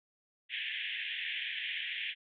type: band-pass noise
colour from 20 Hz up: white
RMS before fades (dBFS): -38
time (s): 0.49-2.15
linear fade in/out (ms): 50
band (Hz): 1700 to 3400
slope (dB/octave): 96
effects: none